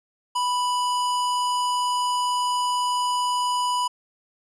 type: tone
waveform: square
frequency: 987.8 Hz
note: B5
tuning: in tune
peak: -22 dBFS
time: 0.35-3.88 s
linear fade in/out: 10 ms
effects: resampled to 24000 Hz